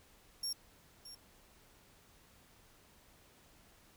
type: tone with echo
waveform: 30% pulse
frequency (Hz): 5530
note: F8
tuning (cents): -18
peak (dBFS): -32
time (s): 0.43-0.53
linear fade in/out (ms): 5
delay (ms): 620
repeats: 1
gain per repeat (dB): -13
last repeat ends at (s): 1.15
effects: pink hiss -64 dBFS RMS until 3.96 s